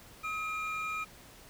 triangle tone pair together, 1273 / 2403 Hz, D#6 / D7, +39 / +39 cents, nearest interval major seventh, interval 1100 cents, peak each -34 / -35 dBFS, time 0.23-1.05 s, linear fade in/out 20 ms, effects pink hiss -54 dBFS RMS until 1.49 s

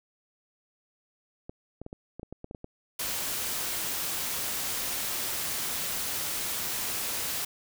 clicks, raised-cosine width 2 ms, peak -26 dBFS, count 11, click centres 1.495 / 1.816 / 1.864 / 1.929 / 2.196 / 2.231 / 2.326 / 2.444 / 2.511 / 2.548 / 2.644 s
white noise, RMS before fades -32 dBFS, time 2.99-7.45 s, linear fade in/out 5 ms
effects none

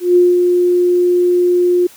sine tone with ADSR envelope, 355.6 Hz, F4, 31 cents sharp, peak -5 dBFS, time 0-1.87 s, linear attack 160 ms, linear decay 200 ms, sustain -4 dB, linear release 7 ms, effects white hiss -42 dBFS RMS until 1.96 s + high-pass 100 Hz 12 dB/octave

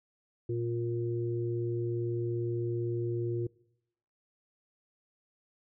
harmonic tone, 117.6 Hz, A#2, 16 cents sharp, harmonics 1 / 3 / 4, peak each -33 / -32 / -44 dBFS, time 0.49-3.47 s, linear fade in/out 5 ms, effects noise-tail reverb RT60 0.8 s tail -23 dB re dry

